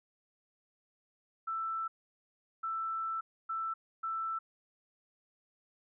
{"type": "tone bursts at uneven times", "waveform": "sine", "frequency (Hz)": 1327, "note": "E6", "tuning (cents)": 11, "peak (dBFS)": -33, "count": 4, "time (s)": [[1.47, 1.88], [2.63, 3.21], [3.49, 3.74], [4.03, 4.39]], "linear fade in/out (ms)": 10, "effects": []}